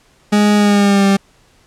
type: tone with pitch glide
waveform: 40% pulse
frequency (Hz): 207.8 to 196.93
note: G#3 to G3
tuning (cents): +1 to +8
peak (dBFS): -8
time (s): 0.32-1.17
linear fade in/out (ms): 10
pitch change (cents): -93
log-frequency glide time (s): 0.56-1.06
effects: pink hiss -52 dBFS RMS until 1.66 s + low-pass 9000 Hz 12 dB/octave